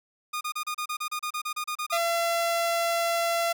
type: tone bursts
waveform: sawtooth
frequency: 1224 Hz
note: D#6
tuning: 29 cents flat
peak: -25 dBFS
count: 15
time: 0.33-1.978 s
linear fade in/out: 10 ms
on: 80 ms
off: 32 ms
type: tone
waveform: sawtooth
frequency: 678 Hz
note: E5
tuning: 49 cents sharp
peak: -20 dBFS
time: 1.92-3.53 s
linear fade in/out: 10 ms
effects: none

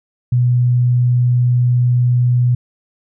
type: tone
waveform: sine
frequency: 123.1 Hz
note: B2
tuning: 5 cents flat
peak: -10 dBFS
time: 0.32-2.55 s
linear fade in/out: 5 ms
effects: none

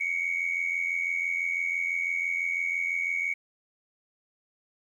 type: tone pair together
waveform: sine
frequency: 2176 / 2262 Hz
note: C#7 / C#7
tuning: -33 / +34 cents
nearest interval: minor second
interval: 67 cents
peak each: -29 / -27 dBFS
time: 0-3.34 s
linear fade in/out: 10 ms
effects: tanh soft clip ceiling -21 dBFS + 10-bit

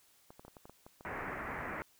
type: clicks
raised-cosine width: 1 ms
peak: -37 dBFS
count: 11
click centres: 0.305 / 0.395 / 0.45 / 0.481 / 0.568 / 0.655 / 0.696 / 0.865 / 1.009 / 1.232 / 1.275 s
type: low-pass noise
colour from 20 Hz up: white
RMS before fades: -41 dBFS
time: 1.05-1.82 s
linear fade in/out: 0 ms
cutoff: 2100 Hz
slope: 48 dB/octave
effects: white hiss -67 dBFS RMS until 1.99 s

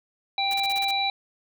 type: harmonic tone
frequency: 787 Hz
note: G5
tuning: 7 cents sharp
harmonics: 1 / 3 / 5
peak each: -26 / -29 / -26 dBFS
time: 0.38-1.1 s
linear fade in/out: 2 ms
type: noise bursts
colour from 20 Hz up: white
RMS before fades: -37 dBFS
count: 7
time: 0.51-0.909 s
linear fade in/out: 0 ms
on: 27 ms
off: 35 ms
effects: none

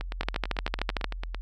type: two click trains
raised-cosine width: 0.3 ms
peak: -10 / -18 dBFS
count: 12 / 13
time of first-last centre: 0.21-1.043 / 0.01-1.346 s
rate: 13.2 / 8.98 Hz
effects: added 43 Hz sine -33 dBFS peak until 1.41 s

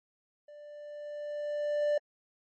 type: tone with level ramp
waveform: triangle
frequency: 590 Hz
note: D5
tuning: 8 cents sharp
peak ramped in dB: -46 to -22 dBFS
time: 0.48-1.98 s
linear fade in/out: 5 ms
effects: MP3 32 kbps

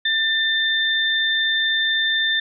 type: tone pair together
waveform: sine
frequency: 1788 / 3576 Hz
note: A6 / A7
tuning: +27 / +27 cents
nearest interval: octave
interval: 1200 cents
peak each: -20 dBFS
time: 0.05-2.4 s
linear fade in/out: 5 ms
effects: none

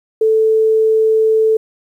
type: tone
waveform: sine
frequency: 440 Hz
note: A4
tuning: in tune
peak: -9 dBFS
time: 0.21-1.57 s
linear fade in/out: 5 ms
effects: 8-bit

